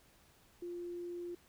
sine tone, 349.2 Hz, F4, in tune, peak -40 dBFS, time 0.62-1.35 s, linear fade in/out 5 ms, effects pink hiss -66 dBFS RMS until 1.48 s

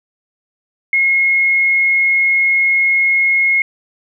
sine tone, 2160 Hz, C#7, 45 cents flat, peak -10 dBFS, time 0.93-3.62 s, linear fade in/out 2 ms, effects none

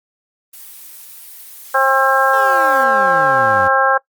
blue noise, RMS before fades -36 dBFS, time 0.53-2.84 s, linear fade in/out 5 ms
harmonic tone, 267.5 Hz, C4, 38 cents sharp, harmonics 2 / 3 / 4 / 5 / 6, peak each -17 / -17 / -17 / -17 / -17 dBFS, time 1.74-3.98 s, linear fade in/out 10 ms
20% pulse exponential sweep, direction down, 466.2 to 87.31 Hz, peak -22 dBFS, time 2.33-3.68 s, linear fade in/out 5 ms
effects noise-tail reverb RT60 0.1 s tail -21 dB re dry + Opus 32 kbps

